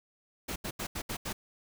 pink noise bursts at uneven times, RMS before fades -36 dBFS, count 6, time 0.48-0.56 / 0.64-0.71 / 0.79-0.87 / 0.95-1.02 / 1.09-1.17 / 1.25-1.33 s, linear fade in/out 10 ms, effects none

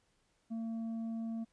triangle tone with tanh clipping, 226.6 Hz, A#3, 49 cents flat, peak -37 dBFS, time 0.5-1.45 s, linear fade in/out 20 ms, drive 9 dB, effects pink hiss -75 dBFS RMS until 1.52 s + resampled to 22050 Hz

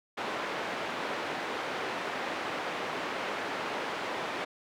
pink band-pass noise, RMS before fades -35 dBFS, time 0.17-4.45 s, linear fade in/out 10 ms, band 390 to 2500 Hz, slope 12 dB/octave, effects none

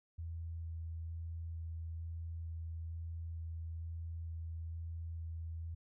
sine tone with vibrato, 82.41 Hz, E2, in tune, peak -40 dBFS, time 0.18-5.75 s, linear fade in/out 10 ms, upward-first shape square, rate 1.1 Hz, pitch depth 8 cents each way, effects none

